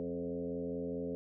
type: tone with frequency modulation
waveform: sine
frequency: 349.2 Hz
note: F4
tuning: in tune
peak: -35 dBFS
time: 0-1.15 s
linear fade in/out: 0 ms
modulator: 84.7 Hz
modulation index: 2.2
effects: none